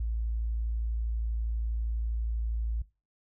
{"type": "tone", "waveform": "sine", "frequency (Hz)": 56.2, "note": "A1", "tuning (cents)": 37, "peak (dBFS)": -28, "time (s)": [0, 2.82], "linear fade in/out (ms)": 5, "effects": ["noise-tail reverb RT60 0.3 s tail -20 dB re dry"]}